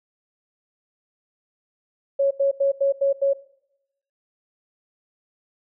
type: tone bursts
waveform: sine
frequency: 553 Hz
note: C#5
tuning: 4 cents flat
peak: -16 dBFS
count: 6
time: 2.19-3.335 s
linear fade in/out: 10 ms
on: 120 ms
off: 85 ms
effects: noise-tail reverb RT60 0.8 s tail -19 dB re dry